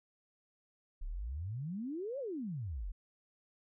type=exponential two-way sweep; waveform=sine; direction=up then down; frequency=30.87 to 578 to 37.83 Hz; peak=-37 dBFS; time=1.01-2.92 s; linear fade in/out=10 ms; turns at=2.19 s; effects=none